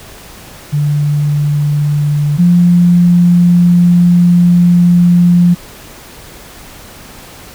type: tone pair in turn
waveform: sine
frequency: 146.83 / 174.97 Hz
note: D3 / F3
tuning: 0 / +4 cents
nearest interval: minor third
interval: 304 cents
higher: second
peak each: -9 / -4 dBFS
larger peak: second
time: 0.72-2.38 / 2.38-5.55 s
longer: second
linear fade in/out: 20 ms
effects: pink hiss -34 dBFS RMS until 7.54 s